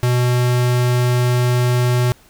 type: tone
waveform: square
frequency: 123.47 Hz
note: B2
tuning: in tune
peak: -14 dBFS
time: 0.03-2.12 s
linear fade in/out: 0 ms
effects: pink hiss -50 dBFS RMS until 2.29 s